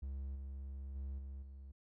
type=tone with level steps; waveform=triangle; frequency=67.9 Hz; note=C#2; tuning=35 cents flat; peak=-38 / -41 / -38 / -42 / -47 dBFS; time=0.02-1.72 s; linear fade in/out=10 ms; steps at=0.35 / 0.95 / 1.18 / 1.42 s; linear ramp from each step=10 ms; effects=none